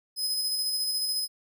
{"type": "tone with tremolo", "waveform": "sawtooth", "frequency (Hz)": 5060, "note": "D#8", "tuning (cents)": 28, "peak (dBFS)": -23, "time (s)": [0.16, 1.28], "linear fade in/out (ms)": 50, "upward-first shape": "square", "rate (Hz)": 14, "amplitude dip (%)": 25, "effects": []}